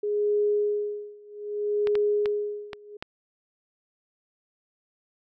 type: tone with tremolo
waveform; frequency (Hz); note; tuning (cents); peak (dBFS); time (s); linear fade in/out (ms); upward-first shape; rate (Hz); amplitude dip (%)
sine; 415.3; G#4; 0; -20; 0.03-2.97; 5; sine; 0.63; 95
type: clicks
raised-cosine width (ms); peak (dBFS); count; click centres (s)
0.3; -17; 5; 1.872 / 1.954 / 2.258 / 2.732 / 3.025
effects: none